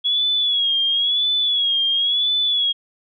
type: tone with vibrato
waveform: sine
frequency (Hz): 3349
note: G#7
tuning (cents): +14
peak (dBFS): -16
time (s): 0.04-2.73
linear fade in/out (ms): 20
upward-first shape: sine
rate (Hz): 0.97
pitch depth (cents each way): 77
effects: none

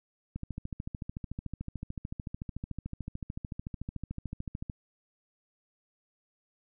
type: click train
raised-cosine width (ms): 5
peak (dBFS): -24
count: 60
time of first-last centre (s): 0.36-4.698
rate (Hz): 13.6
effects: none

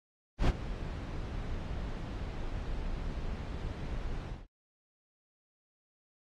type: noise with ADSR envelope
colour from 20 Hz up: brown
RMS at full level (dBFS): -22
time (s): 0.38-4.47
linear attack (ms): 99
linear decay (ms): 38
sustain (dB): -15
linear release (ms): 220
effects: low-pass 5000 Hz 12 dB/octave + AAC 48 kbps

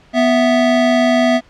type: tone pair together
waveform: square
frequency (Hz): 247 / 659.3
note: B3 / E5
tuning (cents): 0 / 0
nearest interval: octave + perfect fourth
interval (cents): 1700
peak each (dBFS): -14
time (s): 0.13-1.41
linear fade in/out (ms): 50
effects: pink hiss -48 dBFS RMS until 1.49 s + low-pass 4000 Hz 12 dB/octave

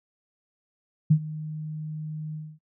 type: tone with ADSR envelope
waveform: sine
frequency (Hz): 154.5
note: D#3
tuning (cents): -12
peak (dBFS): -12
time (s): 1.1-2.59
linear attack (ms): 12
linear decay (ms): 73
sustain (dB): -19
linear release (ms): 250
effects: noise-tail reverb RT60 0.1 s tail -24 dB re dry

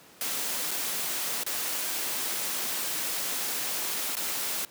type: noise with dropouts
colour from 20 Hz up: white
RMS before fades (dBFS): -31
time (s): 0.21-4.65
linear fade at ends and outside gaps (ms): 1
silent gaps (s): 0.709-0.713 / 1.435-1.464 / 4.154-4.168
effects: pink hiss -53 dBFS RMS until 4.7 s + high-pass 200 Hz 12 dB/octave

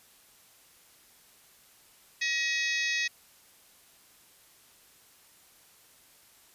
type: harmonic tone with a mistuned harmonic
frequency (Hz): 635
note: D#5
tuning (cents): +35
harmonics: 3 / 4 / 5 / 6 / 7 / 8 / 9 / 10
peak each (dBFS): -30 / -32 / -40 / -38 / -40 / -38 / -44 / -40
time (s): 2.21-3.08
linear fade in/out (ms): 10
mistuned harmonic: 5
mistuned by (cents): +100
effects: white hiss -59 dBFS RMS until 6.54 s + resampled to 32000 Hz

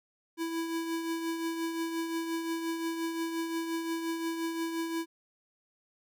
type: tone with tremolo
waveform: square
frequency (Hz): 330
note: E4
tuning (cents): +2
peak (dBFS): -30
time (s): 0.37-5.06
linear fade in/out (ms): 50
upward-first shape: triangle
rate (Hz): 5.7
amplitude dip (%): 50
effects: none

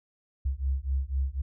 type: beating tone pair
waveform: sine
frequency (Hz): 65.41 / 69.41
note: C2 / C#2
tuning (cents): 0 / +3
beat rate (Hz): 4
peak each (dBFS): -29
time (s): 0.45-1.42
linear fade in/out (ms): 10
effects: none

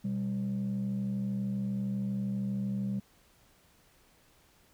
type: tone pair together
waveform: sine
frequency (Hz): 124.41 / 197.1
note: B2 / G3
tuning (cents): +13 / +10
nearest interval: minor sixth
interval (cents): 797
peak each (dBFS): -35 / -29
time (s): 0.04-3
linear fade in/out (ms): 10
effects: tanh soft clip ceiling -27 dBFS + pink hiss -64 dBFS RMS until 4.73 s

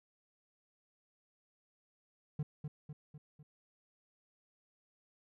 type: tone with echo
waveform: triangle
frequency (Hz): 150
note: D3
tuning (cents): +37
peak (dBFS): -31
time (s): 2.39-2.43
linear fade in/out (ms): 5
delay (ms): 250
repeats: 4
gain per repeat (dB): -5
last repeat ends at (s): 3.43
effects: none

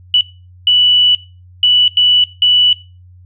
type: tone bursts at uneven times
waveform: sine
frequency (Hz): 2960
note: F#7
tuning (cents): 0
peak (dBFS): -6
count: 5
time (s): 0.14-0.21 / 0.67-1.15 / 1.63-1.88 / 1.97-2.24 / 2.42-2.73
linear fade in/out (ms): 2
effects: noise-tail reverb RT60 0.3 s tail -18 dB re dry + added 90 Hz sine -38 dBFS peak until 3.25 s

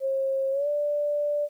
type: tone with pitch glide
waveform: sine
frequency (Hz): 538 to 586.7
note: C5 to D5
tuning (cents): +48 to -2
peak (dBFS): -23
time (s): 0-1.49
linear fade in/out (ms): 50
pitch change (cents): +150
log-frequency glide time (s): 0.51-0.68
effects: 10-bit

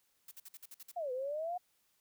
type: noise bursts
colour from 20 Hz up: blue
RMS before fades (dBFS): -50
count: 8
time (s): 0.28-0.916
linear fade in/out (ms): 5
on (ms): 34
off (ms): 52
type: exponential two-way sweep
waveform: sine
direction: down then up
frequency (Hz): 733 to 493.9 to 733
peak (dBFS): -35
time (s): 0.96-1.58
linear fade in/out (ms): 10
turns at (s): 1.12
effects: white hiss -75 dBFS RMS until 2 s

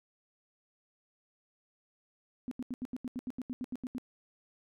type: tone bursts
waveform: sine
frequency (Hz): 250.9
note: B3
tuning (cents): +28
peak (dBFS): -34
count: 14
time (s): 2.48-3.982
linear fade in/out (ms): 0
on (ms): 33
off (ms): 80
effects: none

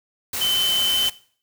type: tone in noise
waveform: sine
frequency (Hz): 3058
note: G7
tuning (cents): -44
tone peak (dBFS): -19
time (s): 0.41-1.09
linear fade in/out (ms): 5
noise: white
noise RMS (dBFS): -27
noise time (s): 0.33-1.1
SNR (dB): +5
effects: noise-tail reverb RT60 0.5 s tail -18 dB re dry

